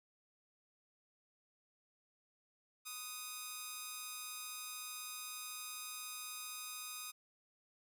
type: tone with amplitude modulation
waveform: 5% pulse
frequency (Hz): 1244.5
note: D#6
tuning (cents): 0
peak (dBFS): -30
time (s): 2.85-7.12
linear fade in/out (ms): 20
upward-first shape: sine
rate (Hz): 233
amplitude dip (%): 50
effects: none